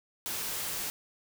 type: noise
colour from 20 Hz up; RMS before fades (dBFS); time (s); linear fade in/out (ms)
white; -35; 0.26-0.9; 0
effects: none